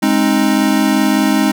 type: chord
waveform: square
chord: Ab major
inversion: none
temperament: equal with one note detuned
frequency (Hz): 207.7 / 265.9 / 311.1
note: Ab3 / C4 / Eb4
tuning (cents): 0 / +28 / 0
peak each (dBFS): -16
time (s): 0.02-1.52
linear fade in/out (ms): 10
effects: none